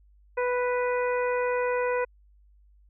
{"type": "harmonic tone", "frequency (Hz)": 493.9, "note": "B4", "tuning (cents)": 0, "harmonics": [1, 2, 3, 4, 5], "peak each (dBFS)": [-25, -31, -35, -37, -39], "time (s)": [0.37, 2.05], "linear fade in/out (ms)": 10, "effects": ["added 50 Hz sine -55 dBFS peak until 2.89 s"]}